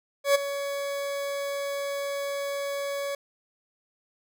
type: tone with ADSR envelope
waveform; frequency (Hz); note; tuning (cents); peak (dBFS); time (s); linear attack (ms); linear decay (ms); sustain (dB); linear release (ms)
40% pulse; 562; C#5; +24; -15; 0.24-3.15; 110; 14; -13; 3
effects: none